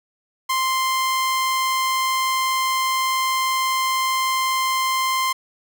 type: tone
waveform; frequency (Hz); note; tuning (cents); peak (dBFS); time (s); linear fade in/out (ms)
sawtooth; 1046.5; C6; 0; -15; 0.49-5.33; 10
effects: none